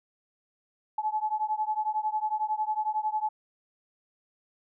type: beating tone pair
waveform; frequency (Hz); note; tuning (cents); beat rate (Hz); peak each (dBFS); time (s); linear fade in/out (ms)
sine; 854 / 865; G#5 / A5; +48 / -30; 11; -29 / -30; 0.98-3.29; 5
effects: none